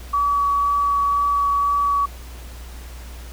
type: tone with vibrato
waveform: sine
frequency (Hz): 1138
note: C#6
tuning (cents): +45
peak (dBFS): -16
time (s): 0.13-2.06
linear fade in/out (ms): 10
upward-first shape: sine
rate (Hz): 2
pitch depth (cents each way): 8
effects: added 60 Hz sine -34 dBFS peak until 3.32 s + pink hiss -43 dBFS RMS until 3.32 s